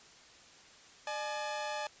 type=tone pair together; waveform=sawtooth; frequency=601 / 850 Hz; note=D5 / G#5; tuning=+40 / +40 cents; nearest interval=tritone; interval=600 cents; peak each=-35 / -34 dBFS; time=1.07-1.87 s; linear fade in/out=2 ms; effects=white hiss -57 dBFS RMS until 2 s + resampled to 16000 Hz